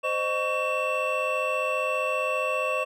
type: tone cluster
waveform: triangle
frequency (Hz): 519 / 614 / 1122 / 2683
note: C5 / D#5 / C#6 / E7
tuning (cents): -14 / -23 / +21 / +30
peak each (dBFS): -28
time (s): 0.03-2.85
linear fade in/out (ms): 20
effects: none